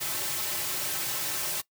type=noise with comb filter; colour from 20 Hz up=white; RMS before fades=-31 dBFS; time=0-1.62 s; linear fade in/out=20 ms; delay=4.2 ms; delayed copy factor=-0.85; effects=noise-tail reverb RT60 0.1 s tail -20 dB re dry + high-pass 100 Hz 12 dB/octave